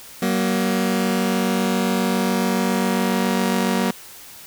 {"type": "tone pair together", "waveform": "sawtooth", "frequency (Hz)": [189.15, 236.4], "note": ["F#3", "A#3"], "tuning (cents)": [38, 24], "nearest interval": "major third", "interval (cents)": 386, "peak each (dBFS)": -17, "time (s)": [0.22, 3.91], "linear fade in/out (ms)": 5, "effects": ["white hiss -41 dBFS RMS until 4.46 s"]}